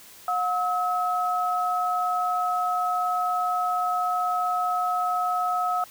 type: tone pair together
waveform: sine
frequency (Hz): 721.7 / 1286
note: F#5 / E6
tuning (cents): -43 / -43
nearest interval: minor seventh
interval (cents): 1000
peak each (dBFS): -25 / -25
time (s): 0.28-5.84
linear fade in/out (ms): 2
effects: white hiss -48 dBFS RMS until 5.9 s